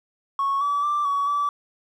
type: tone with pitch steps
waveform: triangle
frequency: 1104 / 1148 / 1176 / 1129 / 1155 Hz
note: C#6 / D6 / D6 / C#6 / D6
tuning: -7 / -40 / +2 / +31 / -29 cents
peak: -17 dBFS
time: 0.39-1.49 s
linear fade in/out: 2 ms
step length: 220 ms
effects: tanh soft clip ceiling -17 dBFS